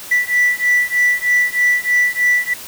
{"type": "beating tone pair", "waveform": "sine", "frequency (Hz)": [1966, 1969.2], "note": ["B6", "B6"], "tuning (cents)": [-8, -6], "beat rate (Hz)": 3.2, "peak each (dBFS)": -14, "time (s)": [0.11, 2.54], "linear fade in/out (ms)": 10, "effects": ["tanh soft clip ceiling -8 dBFS", "white hiss -33 dBFS RMS until 2.67 s"]}